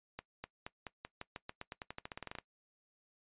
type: accelerating click train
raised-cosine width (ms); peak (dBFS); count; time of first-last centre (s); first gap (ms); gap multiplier
0.3; -26; 21; 0.19-2.386; 250; 0.9
effects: noise-tail reverb RT60 0.1 s tail -19 dB re dry + resampled to 8000 Hz

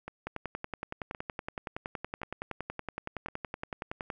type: two click trains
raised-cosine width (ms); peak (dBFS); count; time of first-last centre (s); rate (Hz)
0.5; -20 / -24; 42 / 4; 0.27-4.102 / 0.08-3.285; 10.7 / 0.936
effects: none

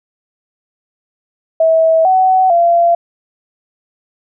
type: tone with pitch steps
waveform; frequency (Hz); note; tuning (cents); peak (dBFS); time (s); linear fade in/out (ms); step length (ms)
sine; 648 / 751 / 685; E5 / F#5 / F5; -30 / +26 / -34; -7; 1.6-2.95; 5; 450
effects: none

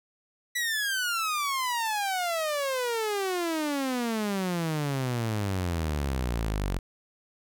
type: exponential sweep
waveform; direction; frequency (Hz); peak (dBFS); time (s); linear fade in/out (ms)
sawtooth; down; 1975.5 to 44.61; -23; 0.55-6.79; 10
effects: none

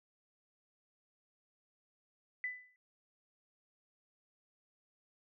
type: tone with exponential decay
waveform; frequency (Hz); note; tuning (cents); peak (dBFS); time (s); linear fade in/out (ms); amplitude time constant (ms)
sine; 1997; B6; +19; -33; 2.44-2.76; 1; 69
effects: noise-tail reverb RT60 0.1 s tail -26 dB re dry

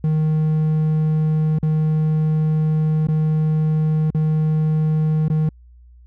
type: tone with dropouts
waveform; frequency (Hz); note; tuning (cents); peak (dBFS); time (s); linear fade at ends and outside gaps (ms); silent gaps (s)
triangle; 155.56; D#3; 0; -13; 0.04-5.49; 2; 1.586-1.629 / 3.07-3.085 / 4.104-4.147 / 5.282-5.3
effects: added 60 Hz sine -43 dBFS peak until 6.06 s

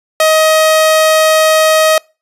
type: tone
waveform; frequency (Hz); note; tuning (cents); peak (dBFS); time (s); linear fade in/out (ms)
sawtooth; 630; D#5; +21; -3; 0.2-1.98; 2
effects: noise-tail reverb RT60 0.3 s tail -26 dB re dry + resampled to 32000 Hz

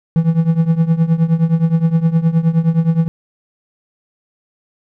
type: tone with tremolo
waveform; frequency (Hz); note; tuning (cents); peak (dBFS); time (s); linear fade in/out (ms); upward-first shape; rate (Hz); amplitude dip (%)
triangle; 164.2; E3; -6; -5; 0.16-3.08; 0; triangle; 9.6; 90
effects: none

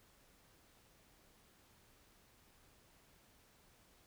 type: silence
effects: pink hiss -68 dBFS RMS until 4.06 s

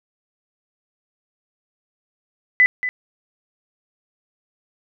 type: tone with echo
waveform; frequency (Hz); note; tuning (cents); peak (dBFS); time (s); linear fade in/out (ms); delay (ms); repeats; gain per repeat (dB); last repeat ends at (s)
sine; 2001; B6; +22; -9; 2.6-2.66; 0; 230; 1; -11; 2.89
effects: none

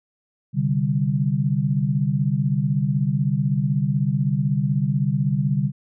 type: chord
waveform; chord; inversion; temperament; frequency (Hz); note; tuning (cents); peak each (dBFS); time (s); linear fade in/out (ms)
sine; C suspended second; none; equal; 130.81 / 146.83 / 196; C3 / D3 / G3; 0 / 0 / 0; -23 / -21 / -24; 0.53-5.72; 50
effects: none

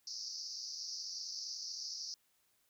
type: band-pass noise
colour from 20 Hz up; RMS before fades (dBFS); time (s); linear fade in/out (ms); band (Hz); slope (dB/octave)
pink; -44; 0.07-2.14; 2; 4600 to 5900; 96
effects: white hiss -75 dBFS RMS until 2.69 s

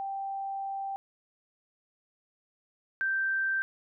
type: tone pair in turn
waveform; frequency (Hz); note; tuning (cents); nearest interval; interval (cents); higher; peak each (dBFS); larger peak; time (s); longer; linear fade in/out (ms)
sine; 784 / 1565.1; G5 / G6; 0 / -3; octave; 1197; second; -32 / -26; second; 0-0.96 / 3.01-3.62; first; 0
effects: none

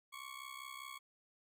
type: ring-modulated tone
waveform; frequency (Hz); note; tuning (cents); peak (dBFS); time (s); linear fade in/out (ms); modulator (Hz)
20% pulse; 1108.7; C#6; 0; -39; 0.12-0.99; 20; 32.5
effects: none

